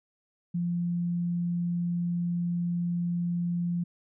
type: tone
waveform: sine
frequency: 173.5 Hz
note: F3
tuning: 11 cents flat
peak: -26 dBFS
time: 0.54-3.84 s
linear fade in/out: 10 ms
effects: none